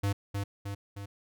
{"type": "tone with echo", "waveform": "square", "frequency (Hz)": 100.2, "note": "G2", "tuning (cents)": 38, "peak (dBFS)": -27, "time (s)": [0.03, 0.13], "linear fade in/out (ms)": 10, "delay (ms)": 310, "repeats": 3, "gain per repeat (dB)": -4, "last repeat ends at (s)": 1.06, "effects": []}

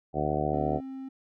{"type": "harmonic tone", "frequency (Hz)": 74.6, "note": "D2", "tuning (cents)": 28, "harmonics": [1, 2, 3, 4, 5, 6, 7, 8, 9, 10], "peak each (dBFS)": [-37, -33, -37, -35, -34, -36, -37, -36, -34, -32], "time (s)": [0.13, 0.81], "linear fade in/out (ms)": 50}
{"type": "tone", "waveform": "triangle", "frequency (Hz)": 265.7, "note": "C4", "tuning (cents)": 27, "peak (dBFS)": -34, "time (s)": [0.53, 1.09], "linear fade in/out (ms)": 10}
{"effects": []}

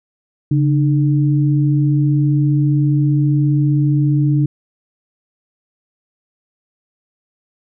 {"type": "tone pair together", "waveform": "sine", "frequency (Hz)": [141.6, 302.5], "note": ["C#3", "D#4"], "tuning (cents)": [37, -49], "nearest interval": "octave + minor second", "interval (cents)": 1314, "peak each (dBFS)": [-12, -18], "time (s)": [0.51, 4.46], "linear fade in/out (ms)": 5, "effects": []}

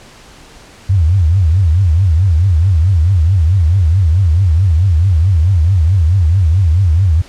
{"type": "tone with vibrato", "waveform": "sine", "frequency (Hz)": 87.4, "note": "F2", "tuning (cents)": 2, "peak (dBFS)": -7, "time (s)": [0.89, 7.22], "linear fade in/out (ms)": 10, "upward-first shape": "triangle", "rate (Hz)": 4.6, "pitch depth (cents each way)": 280, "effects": ["pink hiss -39 dBFS RMS until 7.28 s", "low-pass 8000 Hz 12 dB/octave"]}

